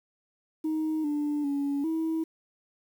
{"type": "tone with pitch steps", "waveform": "sine", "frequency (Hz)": [313.2, 294.5, 282.4, 322.5], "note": ["D#4", "D4", "C#4", "E4"], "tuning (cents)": [11, 5, 32, -38], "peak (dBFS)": -24, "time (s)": [0.64, 2.24], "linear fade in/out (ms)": 10, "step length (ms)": 400, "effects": ["tanh soft clip ceiling -24 dBFS", "9-bit"]}